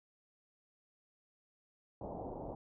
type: low-pass noise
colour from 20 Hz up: white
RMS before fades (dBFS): -44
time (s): 2.01-2.55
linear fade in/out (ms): 2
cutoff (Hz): 850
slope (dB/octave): 48
effects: none